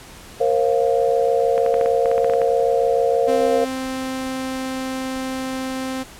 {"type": "chord", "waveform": "sine", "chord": "Bb suspended second", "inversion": "none", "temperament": "equal with one note detuned", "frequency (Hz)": [466.2, 532.7, 698.5], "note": ["Bb4", "C5", "F5"], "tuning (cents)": [0, 31, 0], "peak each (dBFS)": [-18, -19, -22], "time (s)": [0.4, 3.65], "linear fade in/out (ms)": 10}
{"type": "clicks", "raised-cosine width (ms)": 0.5, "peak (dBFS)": -14, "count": 12, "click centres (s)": [1.579, 1.663, 1.742, 1.812, 1.86, 2.058, 2.115, 2.18, 2.245, 2.298, 2.336, 2.417]}
{"type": "tone", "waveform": "sawtooth", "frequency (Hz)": 261.6, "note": "C4", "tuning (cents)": 0, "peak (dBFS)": -20, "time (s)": [3.27, 6.04], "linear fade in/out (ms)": 20}
{"effects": ["pink hiss -41 dBFS RMS until 6.19 s", "low-pass 12000 Hz 12 dB/octave"]}